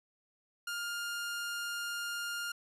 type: tone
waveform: sawtooth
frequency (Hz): 1408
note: F6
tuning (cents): +14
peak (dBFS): -32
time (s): 0.67-2.52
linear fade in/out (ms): 5
effects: resampled to 32000 Hz